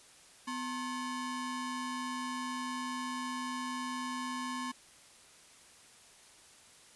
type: ring-modulated tone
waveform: 35% pulse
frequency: 659.3 Hz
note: E5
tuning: in tune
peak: -31 dBFS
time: 0.47-4.72 s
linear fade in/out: 10 ms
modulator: 408 Hz
effects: white hiss -58 dBFS RMS until 6.95 s + resampled to 24000 Hz